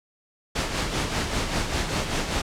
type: noise with tremolo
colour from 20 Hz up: pink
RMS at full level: -24 dBFS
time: 0.55-2.42 s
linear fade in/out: 10 ms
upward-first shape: sine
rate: 5.1 Hz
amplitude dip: 50%
effects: low-pass 7000 Hz 12 dB/octave